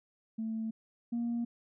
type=tone pair in turn; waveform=sine; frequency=222.4 / 235.7 Hz; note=A3 / A#3; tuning=+19 / +19 cents; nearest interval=minor second; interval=100 cents; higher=second; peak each=-32 / -29 dBFS; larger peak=second; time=0.38-0.71 / 1.12-1.45 s; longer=neither; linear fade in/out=10 ms; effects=tanh soft clip ceiling -28 dBFS